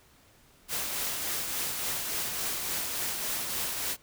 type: noise with tremolo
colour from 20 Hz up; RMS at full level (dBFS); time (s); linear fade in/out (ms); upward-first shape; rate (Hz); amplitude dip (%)
white; -31; 0.68-3.97; 50; triangle; 3.5; 35
effects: pink hiss -60 dBFS RMS until 4.02 s